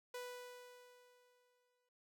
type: tone with exponential decay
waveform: sawtooth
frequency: 493.9 Hz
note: B4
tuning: in tune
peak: -40 dBFS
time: 0.14-1.89 s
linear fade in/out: 5 ms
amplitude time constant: 380 ms
effects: none